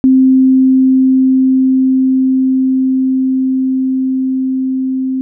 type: tone with level ramp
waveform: sine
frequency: 261.6 Hz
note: C4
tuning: in tune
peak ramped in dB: -4 to -13 dBFS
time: 0.04-5.21 s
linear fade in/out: 0 ms
effects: none